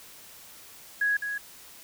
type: tone with echo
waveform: sine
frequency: 1664 Hz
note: G#6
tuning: 3 cents sharp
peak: -22 dBFS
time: 1.01-1.17 s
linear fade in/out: 5 ms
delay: 210 ms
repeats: 1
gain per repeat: -7 dB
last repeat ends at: 1.38 s
effects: white hiss -49 dBFS RMS until 1.83 s